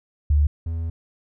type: tone pair in turn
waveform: sine / triangle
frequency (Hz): 73.42 / 82.41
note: D2 / E2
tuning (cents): 0 / 0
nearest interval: major second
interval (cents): 200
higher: second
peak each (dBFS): -14 / -22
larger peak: first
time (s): 0.3-0.47 / 0.66-0.9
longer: second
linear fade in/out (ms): 5
effects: none